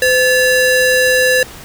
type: ring-modulated tone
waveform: square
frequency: 1119 Hz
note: C#6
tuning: 16 cents sharp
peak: -7 dBFS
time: 0.02-1.43 s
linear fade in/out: 2 ms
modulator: 609 Hz
effects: pink hiss -34 dBFS RMS until 1.64 s

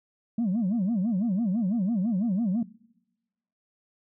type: tone with vibrato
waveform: sine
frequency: 207.7 Hz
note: G#3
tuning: in tune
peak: -21 dBFS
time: 0.38-2.63 s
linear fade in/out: 5 ms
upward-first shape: sine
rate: 6 Hz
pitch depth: 260 cents each way
effects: noise-tail reverb RT60 1.0 s tail -23 dB re dry + tanh soft clip ceiling -21 dBFS

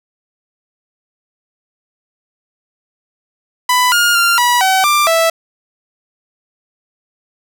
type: tone with pitch steps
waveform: sawtooth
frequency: 996 / 1420 / 1389 / 972 / 760 / 1185 / 658 Hz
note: B5 / F6 / F6 / B5 / F#5 / D6 / E5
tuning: +14 / +28 / -10 / -28 / +46 / +15 / -3 cents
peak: -6 dBFS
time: 3.69-5.3 s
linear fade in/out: 5 ms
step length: 230 ms
effects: none

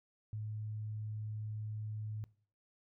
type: tone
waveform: sine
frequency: 107.4 Hz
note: A2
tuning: 41 cents flat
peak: -38 dBFS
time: 0.33-2.24 s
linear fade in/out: 0 ms
effects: noise-tail reverb RT60 0.5 s tail -21 dB re dry

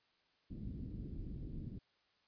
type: low-pass noise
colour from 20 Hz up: pink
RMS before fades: -45 dBFS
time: 0.5-1.79 s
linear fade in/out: 10 ms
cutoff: 290 Hz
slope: 24 dB/octave
effects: white hiss -75 dBFS RMS until 2.27 s + resampled to 11025 Hz

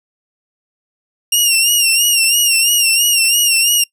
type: tone with vibrato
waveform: 15% pulse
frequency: 2794 Hz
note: F7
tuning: in tune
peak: -3 dBFS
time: 1.32-3.84 s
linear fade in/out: 5 ms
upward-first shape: sine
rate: 3 Hz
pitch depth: 70 cents each way
effects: noise-tail reverb RT60 0.1 s tail -24 dB re dry

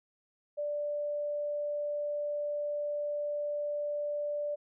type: tone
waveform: sine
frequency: 587.3 Hz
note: D5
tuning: in tune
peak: -31 dBFS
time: 0.57-4.56 s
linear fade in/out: 20 ms
effects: none

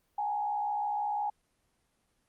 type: tone with frequency modulation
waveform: sine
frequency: 830.6 Hz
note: G#5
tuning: in tune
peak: -29 dBFS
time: 0.18-1.3 s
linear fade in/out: 5 ms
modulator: 65.7 Hz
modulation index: 0.61
effects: pink hiss -74 dBFS RMS until 2.28 s + Opus 24 kbps

